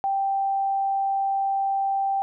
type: tone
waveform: sine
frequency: 784 Hz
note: G5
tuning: in tune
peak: -21 dBFS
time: 0.04-2.22 s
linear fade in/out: 0 ms
effects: none